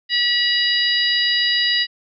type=harmonic tone; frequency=967 Hz; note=B5; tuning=37 cents flat; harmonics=2 / 3 / 4 / 5; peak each=-21 / -21 / -21 / -21 dBFS; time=0.09-1.87 s; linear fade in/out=50 ms; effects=none